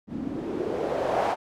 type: noise with low-pass filter sweep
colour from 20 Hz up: blue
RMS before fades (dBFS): -28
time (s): 0.07-1.36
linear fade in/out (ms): 50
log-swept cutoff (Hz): 220 to 790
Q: 3.3
effects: none